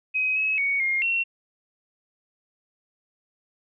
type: tone with pitch steps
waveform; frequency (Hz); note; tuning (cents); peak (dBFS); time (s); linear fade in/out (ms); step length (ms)
sine; 2527 / 2568 / 2233 / 2131 / 2724; D#7 / E7 / C#7 / C7 / F7; +26 / -46 / +12 / +31 / -44; -21; 0.14-1.24; 20; 220
effects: none